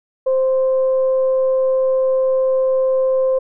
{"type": "tone with frequency modulation", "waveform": "sine", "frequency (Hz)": 523.3, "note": "C5", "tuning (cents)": 0, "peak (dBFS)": -13, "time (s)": [0.26, 3.39], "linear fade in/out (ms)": 10, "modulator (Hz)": 521, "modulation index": 0.22, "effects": []}